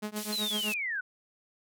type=tone with tremolo; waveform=sawtooth; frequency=211.3 Hz; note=G#3; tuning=30 cents sharp; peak=-27 dBFS; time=0.02-0.73 s; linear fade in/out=10 ms; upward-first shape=triangle; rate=7.9 Hz; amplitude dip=100%
type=band-pass noise; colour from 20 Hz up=white; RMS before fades=-40 dBFS; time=0.16-0.74 s; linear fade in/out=2 ms; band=2400 to 14000 Hz; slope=24 dB/octave
type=linear sweep; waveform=sine; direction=down; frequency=4186 to 1448 Hz; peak=-30 dBFS; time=0.32-1.01 s; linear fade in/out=10 ms
effects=none